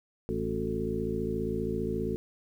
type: harmonic tone with a mistuned harmonic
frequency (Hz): 55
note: A1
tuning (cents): 0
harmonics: 1 / 2 / 3 / 4 / 5 / 7 / 8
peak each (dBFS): -39 / -39 / -38 / -35 / -39 / -34 / -35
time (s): 0.29-2.16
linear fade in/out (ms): 0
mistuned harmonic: 7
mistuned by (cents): -84
effects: 10-bit